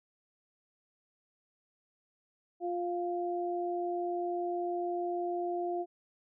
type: tone pair together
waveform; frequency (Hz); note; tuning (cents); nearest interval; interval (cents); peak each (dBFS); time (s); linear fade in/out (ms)
sine; 351.8 / 698.5; F4 / F5; +13 / 0; octave; 1187; -33 / -35; 2.6-5.86; 50
effects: none